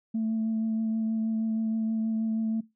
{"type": "tone with vibrato", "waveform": "sine", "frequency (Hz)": 222, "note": "A3", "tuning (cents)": 16, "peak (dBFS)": -24, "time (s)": [0.14, 2.61], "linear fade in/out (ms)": 10, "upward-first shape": "triangle", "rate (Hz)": 6.3, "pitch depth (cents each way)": 18, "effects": ["noise-tail reverb RT60 0.2 s tail -20 dB re dry", "tanh soft clip ceiling -22 dBFS"]}